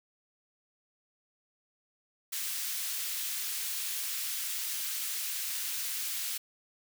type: high-pass noise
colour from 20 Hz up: white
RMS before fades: -35 dBFS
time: 2.32-6.38 s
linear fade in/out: 10 ms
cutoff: 2000 Hz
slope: 12 dB/octave
effects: none